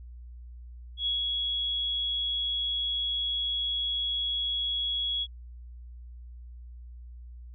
sine tone with ADSR envelope, 3342 Hz, G#7, 10 cents sharp, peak -25 dBFS, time 0.97-5.27 s, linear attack 93 ms, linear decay 140 ms, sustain -2 dB, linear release 47 ms, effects added 60 Hz sine -42 dBFS peak until 7.54 s

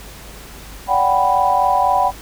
sine chord, G major seventh, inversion second, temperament equal with one note detuned, 577.2 / 740 / 784 / 987.8 Hz, D5 / F#5 / G5 / B5, -30 / 0 / 0 / 0 cents, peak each -23 / -17 / -17 / -17 dBFS, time 0.87-2.12 s, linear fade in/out 50 ms, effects added 50 Hz sine -38 dBFS peak until 2.21 s + pink hiss -38 dBFS RMS until 2.21 s

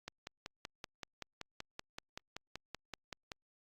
click train, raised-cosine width 0.2 ms, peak -25 dBFS, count 18, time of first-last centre 0.08-3.318 s, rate 5.25 Hz, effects Opus 48 kbps

